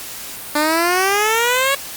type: exponential sweep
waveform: 10% pulse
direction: up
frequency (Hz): 293.7 to 561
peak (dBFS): -6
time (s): 0.55-1.75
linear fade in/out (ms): 5
effects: white hiss -31 dBFS RMS until 1.96 s + Opus 48 kbps

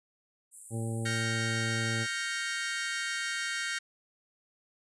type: high-pass noise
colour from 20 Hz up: white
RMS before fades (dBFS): -42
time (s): 0.51-1.26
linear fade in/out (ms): 50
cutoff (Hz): 7700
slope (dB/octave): 96
type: harmonic tone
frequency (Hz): 113.6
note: A#2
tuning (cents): -44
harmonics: 1 / 2 / 3 / 4 / 5 / 7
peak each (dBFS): -32 / -38 / -42 / -44 / -46 / -49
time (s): 0.7-2.07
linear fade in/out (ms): 50
type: chord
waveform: sawtooth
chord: G half-diminished seventh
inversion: third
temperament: equal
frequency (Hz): 1396.9 / 1568 / 1864.7 / 2217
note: F6 / G6 / Bb6 / Db7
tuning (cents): 0 / 0 / 0 / 0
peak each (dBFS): -35 / -33 / -32 / -36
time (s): 1.05-3.79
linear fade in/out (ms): 10
effects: resampled to 22050 Hz

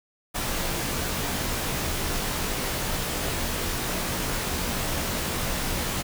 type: noise with comb filter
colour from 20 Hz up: pink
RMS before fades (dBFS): -28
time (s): 0.34-6.03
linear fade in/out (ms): 20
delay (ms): 19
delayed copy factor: -0.7
effects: none

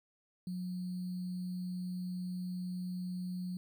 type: tone with sample-and-hold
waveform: sine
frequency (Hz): 181.1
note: F#3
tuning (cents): -37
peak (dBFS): -36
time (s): 0.47-3.57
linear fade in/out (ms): 2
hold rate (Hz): 4410
effects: none

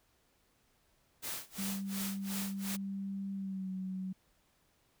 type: noise with tremolo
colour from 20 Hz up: white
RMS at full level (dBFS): -39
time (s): 1.22-2.77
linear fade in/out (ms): 20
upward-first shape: sine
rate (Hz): 2.8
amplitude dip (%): 95
type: tone with pitch glide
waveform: sine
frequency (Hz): 196 to 187.69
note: G3 to F#3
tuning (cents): 0 to +25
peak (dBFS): -36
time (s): 1.58-4.13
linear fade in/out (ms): 10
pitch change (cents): -75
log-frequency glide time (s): 3.34-3.7
effects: pink hiss -72 dBFS RMS until 5 s

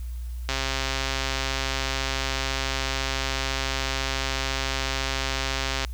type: click train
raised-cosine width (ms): 0.2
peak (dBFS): -9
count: 719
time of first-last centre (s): 0.49-5.848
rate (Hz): 134
effects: added 60 Hz sine -30 dBFS peak until 5.93 s + white hiss -54 dBFS RMS until 5.93 s

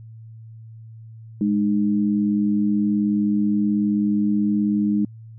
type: tone pair together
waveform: sine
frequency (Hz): 207.7 / 306.5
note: G#3 / D#4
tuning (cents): 0 / -26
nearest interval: perfect fifth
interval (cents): 674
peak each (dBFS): -18 / -23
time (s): 1.41-5.05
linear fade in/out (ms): 2
effects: added 112 Hz sine -38 dBFS peak until 5.38 s

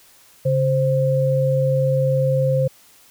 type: tone pair together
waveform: sine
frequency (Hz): 138.59 / 524.1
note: C#3 / C5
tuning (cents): 0 / +3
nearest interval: octave + major seventh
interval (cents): 2303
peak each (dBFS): -18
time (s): 0.45-2.68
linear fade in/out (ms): 10
effects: white hiss -51 dBFS RMS until 3.1 s

